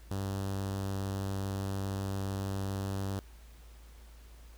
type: tone with notch filter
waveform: sawtooth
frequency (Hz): 97.6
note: G2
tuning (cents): -7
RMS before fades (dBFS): -35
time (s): 0.11-3.19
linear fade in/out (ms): 0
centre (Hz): 2200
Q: 1.4
effects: added 56 Hz sine -50 dBFS peak until 4.57 s + pink hiss -61 dBFS RMS until 4.57 s